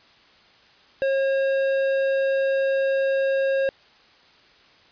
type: tone with tanh clipping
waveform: sine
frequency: 541 Hz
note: C#5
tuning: 42 cents flat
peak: -21 dBFS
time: 1.02-3.69 s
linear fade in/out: 0 ms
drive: 12 dB
effects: white hiss -54 dBFS RMS until 4.91 s + resampled to 11025 Hz